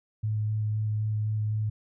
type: tone with vibrato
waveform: sine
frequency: 107.3 Hz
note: A2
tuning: 43 cents flat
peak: -25 dBFS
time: 0.23-1.7 s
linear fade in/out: 10 ms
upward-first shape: square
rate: 3.9 Hz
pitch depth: 9 cents each way
effects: none